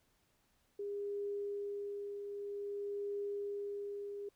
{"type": "tone with tremolo", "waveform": "sine", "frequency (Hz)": 405.6, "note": "G#4", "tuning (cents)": -41, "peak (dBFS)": -36, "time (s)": [0.79, 4.29], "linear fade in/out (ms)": 5, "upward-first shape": "triangle", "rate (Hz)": 0.52, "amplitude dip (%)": 45, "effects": ["pink hiss -75 dBFS RMS until 4.35 s"]}